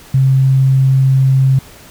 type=tone; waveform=sine; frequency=133.3 Hz; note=C3; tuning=33 cents sharp; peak=-7 dBFS; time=0.14-1.59 s; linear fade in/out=5 ms; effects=pink hiss -39 dBFS RMS until 1.9 s